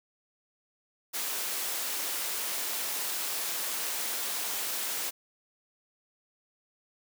white high-pass noise, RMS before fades -33 dBFS, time 1.13-5.11 s, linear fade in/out 20 ms, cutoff 320 Hz, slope 12 dB/octave, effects none

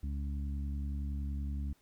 harmonic tone, 70.7 Hz, C#2, 35 cents sharp, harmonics 1 / 2 / 3 / 4, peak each -34 / -46 / -45 / -50 dBFS, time 0.03-1.73 s, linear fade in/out 5 ms, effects pink hiss -70 dBFS RMS until 1.81 s

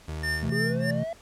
30% pulse tone, 77.78 Hz, D#2, in tune, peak -29 dBFS, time 0.08-0.5 s, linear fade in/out 5 ms
square tone with tremolo, 1800 Hz, A6, 39 cents sharp, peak -26 dBFS, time 0.23-0.91 s, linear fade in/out 5 ms, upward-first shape sine, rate 3.2 Hz, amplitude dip 100%
triangle chord, A minor, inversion first, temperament equal with one note detuned, 128.27 / 164.81 / 220 Hz, C3 / E3 / A3, -34 / 0 / 0 cents, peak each -28 dBFS, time 0.42-1.04 s, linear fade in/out 10 ms
triangle linear sweep, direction up, 392 to 679 Hz, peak -28 dBFS, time 0.52-1.13 s, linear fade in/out 2 ms
effects pink hiss -53 dBFS RMS until 1.21 s + low-pass 10000 Hz 12 dB/octave

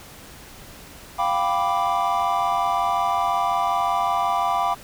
triangle chord, G dominant seventh, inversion third, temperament equal, 698.5 / 784 / 987.8 / 1174.7 Hz, F5 / G5 / B5 / D6, 0 / 0 / 0 / 0 cents, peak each -23 dBFS, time 1.18-4.75 s, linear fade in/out 20 ms, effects pink hiss -43 dBFS RMS until 4.83 s

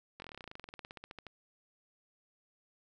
slowing click train, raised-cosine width 0.3 ms, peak -30 dBFS, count 25, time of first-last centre 0.2-1.267 s, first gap 21 ms, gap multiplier 1.06, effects none

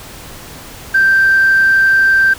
sine tone, 1568 Hz, G6, in tune, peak -6 dBFS, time 0.94-2.34 s, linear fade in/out 10 ms, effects tanh soft clip ceiling -3 dBFS + pink hiss -33 dBFS RMS until 2.38 s

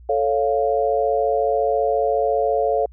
sine chord, A augmented, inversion none, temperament equal, 440 / 554.4 / 698.5 Hz, A4 / C#5 / E#5, 0 / 0 / 0 cents, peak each -21 dBFS, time 0.09-2.86 s, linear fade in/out 5 ms, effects added 60 Hz sine -41 dBFS peak until 2.92 s

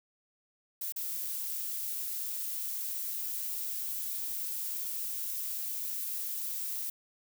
violet noise with dropouts, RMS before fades -36 dBFS, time 0.81-6.9 s, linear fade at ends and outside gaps 5 ms, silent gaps 0.923-0.961 s, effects none

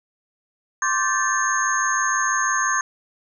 sine tone cluster, 1056 / 1162 / 1555 / 1755 / 6470 Hz, C6 / D6 / G6 / A6 / G#8, +16 / -19 / -14 / -5 / -46 cents, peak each -25 dBFS, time 0.82-2.81 s, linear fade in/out 2 ms, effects none

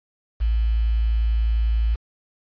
sine tone with quantisation, 55.7 Hz, A1, 22 cents sharp, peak -17 dBFS, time 0.4-1.96 s, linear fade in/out 20 ms, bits 7, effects resampled to 11025 Hz

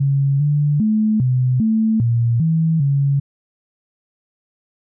sine tone with pitch steps, 138.6 / 146.7 / 215.9 / 127 / 220.6 / 117.3 / 161.9 / 139.9 Hz, C#3 / D3 / A3 / B2 / A3 / A#2 / E3 / C#3, 0 / -2 / -33 / +49 / +5 / +11 / -31 / +16 cents, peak -13 dBFS, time 0-3.2 s, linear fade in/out 10 ms, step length 400 ms, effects none

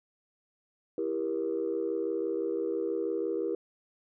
sine chord, E diminished, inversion none, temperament just, 329.6 / 395.6 / 474.7 Hz, E4 / G4 / Bb4, 0 / +16 / +31 cents, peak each -33 / -32 / -32 dBFS, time 0.98-3.55 s, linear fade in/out 2 ms, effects tanh soft clip ceiling -21 dBFS

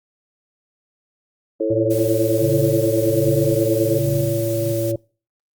sine chord, A major, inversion second, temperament equal with one note detuned, 329.6 / 440 / 544.5 Hz, E4 / A4 / C#5, 0 / 0 / -31 cents, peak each -22 dBFS, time 1.6-3.99 s, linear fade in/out 5 ms
harmonic tone, 113 Hz, A2, 47 cents sharp, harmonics 1 / 3 / 5, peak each -24 / -23 / -22 dBFS, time 1.7-4.96 s, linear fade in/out 5 ms
blue noise, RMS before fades -33 dBFS, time 1.9-4.92 s, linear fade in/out 10 ms
sine tone with tremolo, 138.59 Hz, C#3, in tune, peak -19 dBFS, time 2.4-4.73 s, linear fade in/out 20 ms, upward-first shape sine, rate 1.3 Hz, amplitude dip 90%
effects noise-tail reverb RT60 0.4 s tail -26 dB re dry + Opus 32 kbps

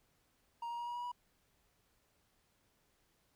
triangle tone with pitch steps, 938 / 945.1 / 952.2 / 959.4 / 966.6 / 973.9 Hz, A#5 / A#5 / A#5 / A#5 / B5 / B5, +11 / +24 / +37 / +50 / -38 / -24 cents, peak -37 dBFS, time 0.62-1.118 s, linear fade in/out 5 ms, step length 83 ms, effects pink hiss -75 dBFS RMS until 3.35 s

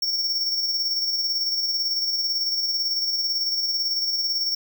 square tone with tremolo, 5480 Hz, F8, 34 cents flat, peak -21 dBFS, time 0.02-4.55 s, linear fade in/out 5 ms, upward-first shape square, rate 18 Hz, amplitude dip 35%, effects 9-bit

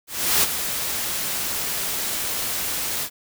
white noise with ADSR envelope, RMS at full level -17 dBFS, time 0.07-3.1 s, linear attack 360 ms, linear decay 24 ms, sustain -9 dB, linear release 69 ms, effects none

